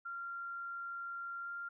sine tone with pitch glide, 1383 to 1391.8 Hz, F6 to F6, -17 to -6 cents, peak -40 dBFS, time 0.05-1.69 s, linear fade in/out 10 ms, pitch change +11 cents, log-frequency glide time 1.43-1.49 s, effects none

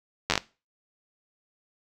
slowing click train, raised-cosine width 0.2 ms, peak -5 dBFS, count 6, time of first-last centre 0.3-0.377 s, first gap 10 ms, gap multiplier 1.22, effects noise-tail reverb RT60 0.3 s tail -19 dB re dry

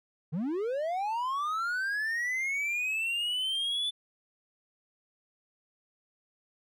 triangle linear sweep, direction up, 138.59 to 3500 Hz, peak -27 dBFS, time 0.32-3.91 s, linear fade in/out 20 ms, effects none

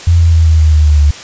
sine tone with pitch steps, 85 / 83.2 / 81.44 / 79.72 / 78.04 / 76.39 / 74.77 / 73.19 Hz, F2 / E2 / E2 / D#2 / D#2 / D#2 / D2 / D2, -46 / +17 / -20 / +43 / +6 / -31 / +32 / -5 cents, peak -4 dBFS, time 0.07-1.11 s, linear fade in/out 5 ms, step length 130 ms, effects white hiss -29 dBFS RMS until 1.23 s + resampled to 16000 Hz

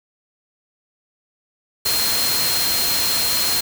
sine tone in noise, 4200 Hz, C8, 6 cents sharp, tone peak -21 dBFS, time 1.85-3.61 s, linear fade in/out 10 ms, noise white, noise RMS -21 dBFS, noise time 1.85-3.61 s, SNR -3 dB, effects none

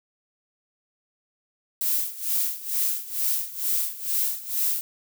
violet noise with tremolo, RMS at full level -23 dBFS, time 1.81-4.81 s, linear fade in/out 0 ms, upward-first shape sine, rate 2.2 Hz, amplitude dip 85%, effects none

